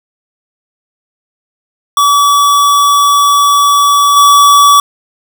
square tone with level steps, 1144 Hz, D6, 46 cents flat, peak -6 / -3 dBFS, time 1.97-4.8 s, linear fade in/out 2 ms, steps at 4.16 s, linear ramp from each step 10 ms, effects none

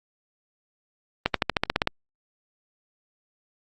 accelerating click train, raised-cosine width 0.3 ms, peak -4 dBFS, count 10, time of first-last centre 1.26-1.874 s, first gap 83 ms, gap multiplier 0.95, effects Opus 32 kbps

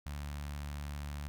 sawtooth tone with notch filter, 72.5 Hz, D2, 22 cents flat, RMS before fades -41 dBFS, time 0.06-1.28 s, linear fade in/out 0 ms, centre 400 Hz, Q 0.65, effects none

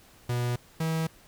45% pulse tone pair in turn, 121.6 / 161.34 Hz, B2 / E3, -26 / -37 cents, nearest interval perfect fourth, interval 489 cents, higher second, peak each -26 dBFS, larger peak neither, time 0.29-0.56 / 0.8-1.07 s, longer neither, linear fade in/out 5 ms, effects pink hiss -56 dBFS RMS until 1.27 s

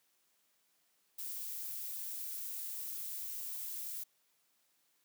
violet noise, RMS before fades -42 dBFS, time 1.18-4.04 s, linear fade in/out 10 ms, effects white hiss -75 dBFS RMS until 5.04 s + high-pass 150 Hz 12 dB/octave

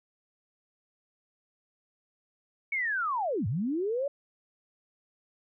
sine linear two-way sweep, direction down then up, 2251 to 92.5 to 581 Hz, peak -27 dBFS, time 2.72-4.08 s, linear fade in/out 5 ms, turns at 3.47 s, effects none

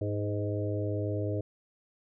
harmonic tone with a mistuned harmonic, 103.83 Hz, G#2, in tune, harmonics 1 / 3 / 4 / 5 / 6, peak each -31 / -36 / -37 / -38 / -39 dBFS, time 0.01-1.41 s, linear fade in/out 5 ms, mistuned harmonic 5, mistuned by -19 cents, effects none

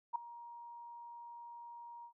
sine tone with ADSR envelope, 944 Hz, A#5, 22 cents sharp, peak -30 dBFS, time 0.13-2.13 s, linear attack 25 ms, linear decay 5 ms, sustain -18 dB, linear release 86 ms, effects none

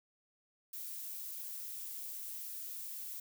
violet noise, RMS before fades -44 dBFS, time 0.73-3.2 s, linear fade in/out 5 ms, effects none

